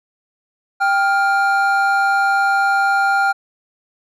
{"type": "tone pair together", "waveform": "triangle", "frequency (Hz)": [788, 1404.1], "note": ["G5", "F6"], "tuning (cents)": [9, 9], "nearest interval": "minor seventh", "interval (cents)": 1000, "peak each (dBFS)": -14, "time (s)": [0.8, 3.33], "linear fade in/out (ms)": 20, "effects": []}